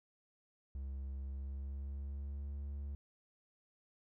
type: tone with pitch glide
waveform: triangle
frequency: 67.6 to 70.72 Hz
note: C#2 to C#2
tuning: -43 to +35 cents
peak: -38 dBFS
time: 0.75-2.95 s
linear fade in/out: 0 ms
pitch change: +78 cents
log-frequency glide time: 1.23-2.55 s
effects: none